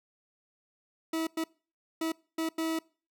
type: tone bursts at uneven times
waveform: 40% pulse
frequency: 323.5 Hz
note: E4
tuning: 32 cents flat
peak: -28 dBFS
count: 5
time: 1.13-1.27 / 1.37-1.44 / 2.01-2.12 / 2.38-2.49 / 2.58-2.79 s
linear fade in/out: 5 ms
effects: noise-tail reverb RT60 0.4 s tail -25 dB re dry